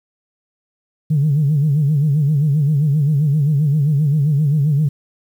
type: tone with vibrato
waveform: sine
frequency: 147.1 Hz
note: D3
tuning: 3 cents sharp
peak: -11 dBFS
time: 1.1-4.89 s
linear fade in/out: 10 ms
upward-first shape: sine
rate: 7.6 Hz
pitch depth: 120 cents each way
effects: tanh soft clip ceiling -8 dBFS + 8-bit